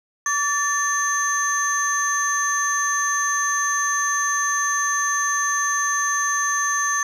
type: tone cluster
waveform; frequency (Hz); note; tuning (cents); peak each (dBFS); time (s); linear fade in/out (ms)
sine; 1144 / 1766 / 6280; D6 / A6 / G8; -46 / +6 / +2; -22; 0.26-7.03; 2
effects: tanh soft clip ceiling -14 dBFS + 9-bit